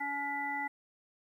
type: harmonic tone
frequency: 283.6 Hz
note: C#4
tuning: 40 cents sharp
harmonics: 1 / 3 / 5 / 7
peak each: -44 / -36 / -47 / -36 dBFS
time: 0-0.68 s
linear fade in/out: 10 ms
effects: 11-bit